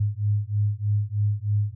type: beating tone pair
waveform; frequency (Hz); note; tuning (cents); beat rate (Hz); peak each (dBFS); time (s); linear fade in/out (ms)
sine; 102.3 / 105.5; G#2 / G#2; -26 / +28; 3.2; -24; 0-1.75; 10
effects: none